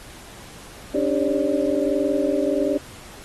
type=tone cluster; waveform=sine; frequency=279.5 / 300.9 / 396.4 / 548 / 593 Hz; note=C#4 / D4 / G4 / C#5 / D5; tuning=+14 / +42 / +19 / -20 / +17 cents; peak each=-25 dBFS; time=0.94-2.78 s; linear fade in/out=10 ms; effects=pink hiss -43 dBFS RMS until 3.24 s + AAC 32 kbps